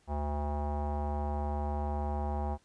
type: tone with low-pass filter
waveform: square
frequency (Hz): 73.42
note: D2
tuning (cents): 0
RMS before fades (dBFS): -33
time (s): 0.07-2.58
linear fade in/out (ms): 50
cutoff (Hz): 840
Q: 5.6
effects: pink hiss -68 dBFS RMS until 2.64 s + resampled to 22050 Hz